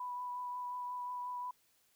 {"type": "tone with vibrato", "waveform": "sine", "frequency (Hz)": 987.8, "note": "B5", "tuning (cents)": 0, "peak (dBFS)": -38, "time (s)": [0, 1.51], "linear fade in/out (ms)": 5, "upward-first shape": "triangle", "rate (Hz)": 5.6, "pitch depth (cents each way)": 15, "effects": ["white hiss -72 dBFS RMS until 1.95 s"]}